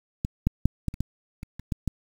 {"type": "clicks", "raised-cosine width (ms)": 5, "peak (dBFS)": [-14, -8, -6, -13, -24, -14, -24, -26, -14, -13], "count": 10, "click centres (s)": [0.249, 0.47, 0.656, 0.883, 0.941, 1.006, 1.431, 1.596, 1.722, 1.877], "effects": ["7-bit"]}